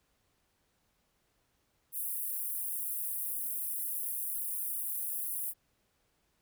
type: high-pass noise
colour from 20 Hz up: pink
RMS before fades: -36 dBFS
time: 1.92-5.54 s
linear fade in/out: 50 ms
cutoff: 10000 Hz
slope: 48 dB/octave
effects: pink hiss -75 dBFS RMS until 6.41 s